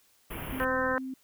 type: band-stop noise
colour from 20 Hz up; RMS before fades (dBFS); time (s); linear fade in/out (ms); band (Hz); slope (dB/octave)
pink; -38; 0.3-0.65; 10; 3200 to 10000; 96
type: click train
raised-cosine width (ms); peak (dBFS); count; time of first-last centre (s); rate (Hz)
5; -34; 23; 0.4-0.939; 40.8
type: tone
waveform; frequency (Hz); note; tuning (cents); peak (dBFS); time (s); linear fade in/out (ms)
sine; 261.6; C4; 0; -34; 0.52-1.14; 5
type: harmonic tone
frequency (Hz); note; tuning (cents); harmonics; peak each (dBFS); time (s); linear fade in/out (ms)
258.2; C4; -23; 2 / 3 / 4 / 5 / 6 / 7; -30 / -40 / -33 / -36 / -32 / -35; 0.6-0.98; 0
effects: white hiss -65 dBFS RMS until 1.23 s

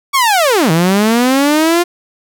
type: linear two-way sweep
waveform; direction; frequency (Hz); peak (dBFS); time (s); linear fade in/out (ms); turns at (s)
sawtooth; down then up; 1142 to 156.3 to 354.5; -5; 0.13-1.84; 20; 0.71
effects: none

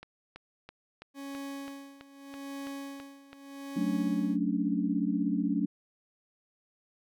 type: click train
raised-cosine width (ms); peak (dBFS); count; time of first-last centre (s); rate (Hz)
0.3; -29; 11; 0.03-3.33; 3.03
type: tone with tremolo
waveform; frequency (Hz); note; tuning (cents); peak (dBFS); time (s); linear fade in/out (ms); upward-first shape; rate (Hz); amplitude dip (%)
40% pulse; 277.2; C#4; 0; -36; 1.14-4.38; 50; sine; 0.82; 85
type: chord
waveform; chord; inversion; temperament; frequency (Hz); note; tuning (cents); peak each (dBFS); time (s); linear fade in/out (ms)
sine; D major seventh; first; equal; 185 / 220 / 277.2 / 293.7; F#3 / A3 / C#4 / D4; 0 / 0 / 0 / 0; -32; 3.76-5.66; 10
effects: none

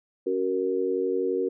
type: chord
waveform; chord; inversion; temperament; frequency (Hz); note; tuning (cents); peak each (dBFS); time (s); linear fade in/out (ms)
sine; F# major; second; equal with one note detuned; 277.2 / 374.5 / 466.2; C#4 / F#4 / A#4; 0 / +21 / 0; -32 / -26 / -27; 0.26-1.49; 10
effects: none

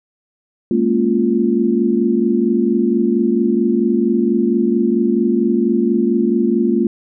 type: chord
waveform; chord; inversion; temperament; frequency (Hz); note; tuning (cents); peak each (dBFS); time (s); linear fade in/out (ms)
sine; Bb minor seventh; third; equal with one note detuned; 207.7 / 232.1 / 277.2 / 349.2; Ab3 / Bb3 / Db4 / F4; 0 / -7 / 0 / 0; -19 / -16 / -22 / -17; 0.71-6.87; 2
effects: none

